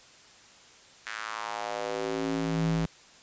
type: tone with high-pass filter sweep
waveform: square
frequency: 55 Hz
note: A1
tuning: in tune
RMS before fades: -31 dBFS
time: 1.06-2.86 s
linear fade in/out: 5 ms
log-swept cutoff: 1700 to 120 Hz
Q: 2.5
effects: white hiss -54 dBFS RMS until 3.22 s + resampled to 16000 Hz

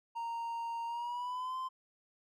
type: tone with pitch glide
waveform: triangle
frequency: 928 to 1035.6 Hz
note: A#5 to C6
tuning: -8 to -18 cents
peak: -34 dBFS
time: 0.15-1.69 s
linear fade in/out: 20 ms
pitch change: +190 cents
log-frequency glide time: 0.86-1.57 s
effects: none

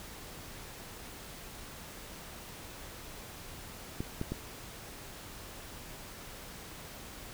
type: clicks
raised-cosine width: 3 ms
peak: -21 dBFS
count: 3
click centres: 4.005 / 4.214 / 4.32 s
effects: pink hiss -47 dBFS RMS until 7.33 s

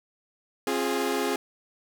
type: chord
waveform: sawtooth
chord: F minor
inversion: second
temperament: equal with one note detuned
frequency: 267.4 / 349.2 / 415.3 Hz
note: C4 / F4 / Ab4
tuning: +38 / 0 / 0 cents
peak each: -26 / -27 / -24 dBFS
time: 0.67-1.36 s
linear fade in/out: 2 ms
effects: none

